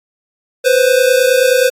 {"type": "tone pair together", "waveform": "square", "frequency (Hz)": [496.8, 526.3], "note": ["B4", "C5"], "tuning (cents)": [10, 10], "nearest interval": "minor second", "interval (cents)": 100, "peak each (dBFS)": -12, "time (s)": [0.64, 1.7], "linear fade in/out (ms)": 20, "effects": ["AAC 48 kbps"]}